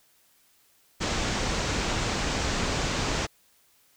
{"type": "low-pass noise", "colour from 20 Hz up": "pink", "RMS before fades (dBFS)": -28, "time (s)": [1, 3.27], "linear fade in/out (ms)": 20, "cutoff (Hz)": 7500, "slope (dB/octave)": 48, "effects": ["white hiss -63 dBFS RMS until 3.96 s"]}